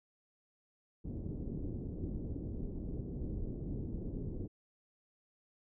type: low-pass noise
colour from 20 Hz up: pink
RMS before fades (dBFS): -40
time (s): 1.04-4.48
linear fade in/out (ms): 20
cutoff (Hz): 380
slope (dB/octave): 24
effects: none